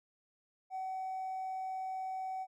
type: tone with hard clipping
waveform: triangle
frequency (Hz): 756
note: F#5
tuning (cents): +37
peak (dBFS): -36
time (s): 0.7-2.47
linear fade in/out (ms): 50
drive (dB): 2
effects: none